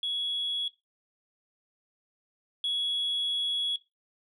sine tone pair in turn, 3355 / 3355 Hz, G#7 / G#7, +17 / +17 cents, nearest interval unison, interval 0 cents, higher neither, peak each -27 / -25 dBFS, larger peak second, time 0.03-0.68 / 2.64-3.76 s, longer second, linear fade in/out 2 ms, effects noise-tail reverb RT60 0.2 s tail -17 dB re dry + tanh soft clip ceiling -24 dBFS

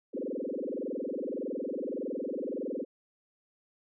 sine tone with frequency modulation, 392 Hz, G4, in tune, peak -32 dBFS, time 0.13-2.85 s, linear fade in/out 20 ms, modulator 21.7 Hz, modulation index 6.9, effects none

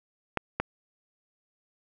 clicks, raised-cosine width 0.5 ms, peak -11 dBFS, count 2, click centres 0.373 / 0.6 s, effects none

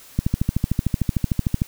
click train, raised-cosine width 5 ms, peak -6 dBFS, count 20, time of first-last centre 0.19-1.619 s, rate 13.3 Hz, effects white hiss -46 dBFS RMS until 1.67 s

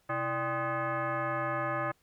sine tone with frequency modulation, 329.6 Hz, E4, in tune, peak -29 dBFS, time 0.09-1.92 s, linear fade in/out 10 ms, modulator 459 Hz, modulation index 3.1, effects pink hiss -70 dBFS RMS until 2.02 s

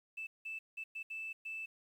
sine tone bursts at uneven times, 2637 Hz, E7, in tune, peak -39 dBFS, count 6, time 0.17-0.27 / 0.45-0.59 / 0.77-0.84 / 0.95-1.03 / 1.1-1.33 / 1.45-1.66 s, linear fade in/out 10 ms, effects tanh soft clip ceiling -35 dBFS + 11-bit

